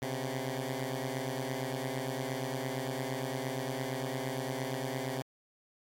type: beating tone pair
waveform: 10% pulse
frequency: 127.9 / 136.6 Hz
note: C3 / C#3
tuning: -39 / -25 cents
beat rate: 8.7 Hz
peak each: -28 / -29 dBFS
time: 0.02-5.22 s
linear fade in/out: 2 ms
effects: AAC 64 kbps